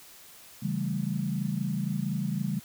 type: chord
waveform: sine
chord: A dominant seventh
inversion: first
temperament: equal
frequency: 138.59 / 164.81 / 196 / 220 Hz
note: C#3 / E3 / G3 / A3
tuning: 0 / 0 / 0 / 0 cents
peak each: -33 / -33 / -31 / -36 dBFS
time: 0.62-2.6 s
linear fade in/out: 10 ms
effects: white hiss -51 dBFS RMS until 2.64 s